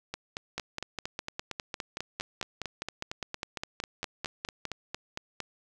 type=two click trains; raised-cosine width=0.2 ms; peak=-17 / -16 dBFS; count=24 / 21; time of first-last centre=0.14-5.403 / 0.58-4.653 s; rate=4.37 / 4.91 Hz; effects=none